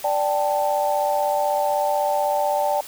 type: chord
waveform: sine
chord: D suspended fourth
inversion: none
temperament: equal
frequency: 587.3 / 784 / 880 Hz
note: D5 / G5 / A5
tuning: 0 / 0 / 0 cents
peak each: -22 / -23 / -24 dBFS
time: 0.04-2.81 s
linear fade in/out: 5 ms
effects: white hiss -39 dBFS RMS until 2.87 s